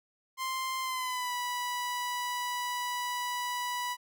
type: tone with pitch glide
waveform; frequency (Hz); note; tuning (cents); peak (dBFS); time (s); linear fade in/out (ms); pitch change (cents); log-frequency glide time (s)
sawtooth; 1047 to 982.5; C6 to B5; +1 to -9; -28; 0.37-3.97; 50; -110; 0.81-1.33
effects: none